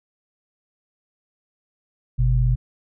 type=tone pair together; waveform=sine; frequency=49.41 / 125.3 Hz; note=G1 / B2; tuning=+14 / +25 cents; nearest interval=octave + major third; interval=1611 cents; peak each=-18 dBFS; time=2.18-2.56 s; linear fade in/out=20 ms; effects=none